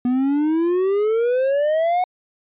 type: exponential sweep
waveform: triangle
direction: up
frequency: 243.6 to 740 Hz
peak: -14 dBFS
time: 0.05-2.04 s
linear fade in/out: 2 ms
effects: resampled to 8000 Hz